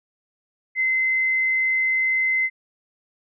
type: tone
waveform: sine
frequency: 2059 Hz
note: C7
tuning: 28 cents flat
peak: -18 dBFS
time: 0.75-2.5 s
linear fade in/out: 50 ms
effects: none